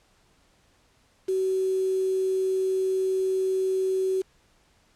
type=tone with quantisation; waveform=sine; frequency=378.3 Hz; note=F#4; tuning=38 cents sharp; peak=-22 dBFS; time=1.28-4.22 s; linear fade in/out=10 ms; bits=7; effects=pink hiss -63 dBFS RMS until 4.95 s + low-pass 9000 Hz 12 dB/octave